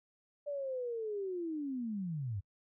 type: linear sweep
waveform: sine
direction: down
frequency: 587.3 to 89.6 Hz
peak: -35 dBFS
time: 0.46-2.41 s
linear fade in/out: 20 ms
effects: noise-tail reverb RT60 0.1 s tail -26 dB re dry